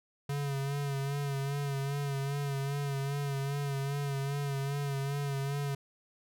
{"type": "tone with vibrato", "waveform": "square", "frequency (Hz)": 140, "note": "C#3", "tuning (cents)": 18, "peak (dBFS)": -32, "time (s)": [0.29, 5.75], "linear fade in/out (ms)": 5, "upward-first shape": "sine", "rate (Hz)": 2.5, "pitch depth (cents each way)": 41, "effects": []}